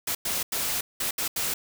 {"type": "noise bursts at uneven times", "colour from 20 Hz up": "white", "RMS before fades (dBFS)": -28, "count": 6, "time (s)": [[0.07, 0.15], [0.25, 0.43], [0.52, 0.81], [1, 1.11], [1.18, 1.28], [1.36, 1.54]], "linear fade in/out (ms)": 5, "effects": []}